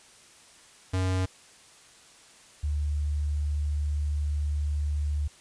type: tone pair in turn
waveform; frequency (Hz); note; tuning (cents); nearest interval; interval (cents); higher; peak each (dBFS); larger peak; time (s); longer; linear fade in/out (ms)
square / sine; 93 / 73.81; F#2 / D2; +9 / +9; major third; 400; first; -25; neither; 0.93-1.26 / 2.63-5.28; second; 10
effects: white hiss -54 dBFS RMS until 5.4 s + resampled to 22050 Hz